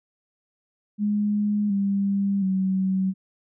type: tone with pitch steps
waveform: sine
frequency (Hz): 207.7 / 198.44 / 189.58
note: G#3 / G3 / F#3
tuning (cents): 0 / +21 / +42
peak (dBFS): -20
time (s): 0.98-3.14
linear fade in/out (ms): 50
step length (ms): 720
effects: none